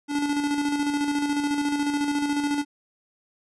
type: tone with tremolo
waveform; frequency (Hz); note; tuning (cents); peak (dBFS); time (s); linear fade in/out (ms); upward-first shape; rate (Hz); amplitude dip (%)
square; 289.1; D4; -27; -22; 0.08-2.65; 50; square; 14; 40
effects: resampled to 24000 Hz